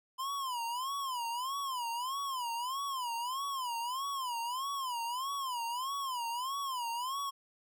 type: tone with vibrato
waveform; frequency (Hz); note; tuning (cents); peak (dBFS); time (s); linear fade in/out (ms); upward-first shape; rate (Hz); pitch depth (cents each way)
square; 1020; C6; -44; -35; 0.18-7.31; 20; sine; 1.6; 170
effects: none